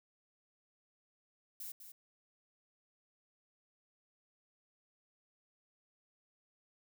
violet noise with echo, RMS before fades -45 dBFS, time 1.6-1.72 s, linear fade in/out 5 ms, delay 200 ms, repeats 1, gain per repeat -8 dB, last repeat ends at 1.92 s, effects none

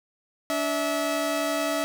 sawtooth tone pair together, 289.2 / 649.7 Hz, D4 / E5, -27 / -25 cents, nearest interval octave + major second, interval 1402 cents, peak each -25 / -22 dBFS, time 0.5-1.84 s, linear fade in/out 0 ms, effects none

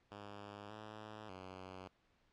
5% pulse tone with pitch steps, 102.3 / 107.4 / 93.3 Hz, G#2 / A2 / F#2, -26 / -41 / +15 cents, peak -38 dBFS, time 0.11-1.88 s, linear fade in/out 5 ms, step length 590 ms, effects pink hiss -75 dBFS RMS until 2.32 s + low-pass 4000 Hz 12 dB/octave

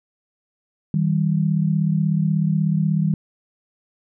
sine tone pair together, 158.7 / 195.12 Hz, D#3 / G3, +35 / -8 cents, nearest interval major third, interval 357 cents, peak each -18 / -21 dBFS, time 0.94-3.14 s, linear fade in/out 2 ms, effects none

